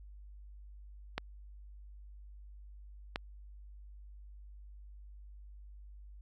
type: clicks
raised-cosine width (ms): 0.3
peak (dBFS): -18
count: 2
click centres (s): 1.18 / 3.159
effects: added 50 Hz sine -49 dBFS peak until 6.21 s